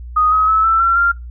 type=tone with pitch steps; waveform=sine; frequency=1244.5 / 1272.1 / 1300.3 / 1329.2 / 1358.7 / 1388.9 Hz; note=D#6 / D#6 / E6 / E6 / F6 / F6; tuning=0 / +38 / -24 / +14 / -48 / -10 cents; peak=-10 dBFS; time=0.16-1.12 s; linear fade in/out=10 ms; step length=160 ms; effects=noise-tail reverb RT60 0.2 s tail -23 dB re dry + added 60 Hz sine -28 dBFS peak until 1.3 s